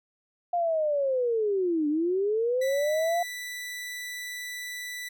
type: linear two-way sweep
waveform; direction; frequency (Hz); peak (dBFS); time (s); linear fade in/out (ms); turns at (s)
sine; down then up; 708 to 290.2 to 708; -23; 0.53-3.23; 5; 1.88
type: tone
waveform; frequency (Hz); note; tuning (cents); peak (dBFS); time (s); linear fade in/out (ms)
sawtooth; 1975.5; B6; 0; -31; 2.61-5.09; 10
effects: none